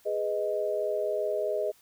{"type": "chord", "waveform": "sine", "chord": "G# minor", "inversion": "none", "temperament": "just", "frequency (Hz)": [415.3, 498.4, 623], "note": ["G#4", "B4", "D#5"], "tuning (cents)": [0, 16, 2], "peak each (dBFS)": [-31, -34, -29], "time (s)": [0.05, 1.72], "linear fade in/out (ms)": 20, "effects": ["white hiss -61 dBFS RMS until 1.81 s"]}